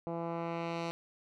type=tone with low-pass filter sweep; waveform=10% pulse; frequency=167.9 Hz; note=E3; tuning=32 cents sharp; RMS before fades=-37 dBFS; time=0.07-0.91 s; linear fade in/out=0 ms; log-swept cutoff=730 to 5100 Hz; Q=0.94; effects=none